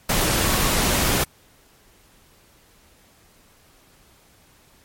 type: tone in noise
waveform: sine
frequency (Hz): 1108.7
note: C#6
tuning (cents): 0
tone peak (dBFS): -31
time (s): 0.44-0.7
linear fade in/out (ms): 5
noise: pink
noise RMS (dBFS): -20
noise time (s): 0.09-1.24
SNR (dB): -14
effects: pink hiss -55 dBFS RMS until 4.84 s + MP3 64 kbps